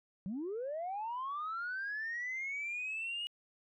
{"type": "linear sweep", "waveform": "sine", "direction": "up", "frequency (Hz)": [174.3, 2900], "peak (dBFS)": -35, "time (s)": [0.26, 3.27], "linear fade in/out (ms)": 0, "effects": ["tanh soft clip ceiling -33 dBFS"]}